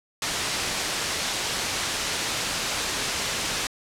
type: low-pass noise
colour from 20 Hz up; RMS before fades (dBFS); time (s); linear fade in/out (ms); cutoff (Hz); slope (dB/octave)
white; -28; 0.22-3.67; 2; 6300; 12
effects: low-pass 12000 Hz 12 dB/octave